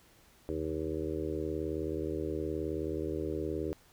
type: harmonic tone with a mistuned harmonic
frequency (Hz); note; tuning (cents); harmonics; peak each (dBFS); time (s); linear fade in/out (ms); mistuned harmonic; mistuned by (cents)
79; D#2; +27; 1 / 2 / 3 / 4 / 5 / 6 / 7; -40 / -45 / -47 / -37 / -37 / -40 / -45; 0.49-3.73; 0; 2; -71
effects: pink hiss -62 dBFS RMS until 3.92 s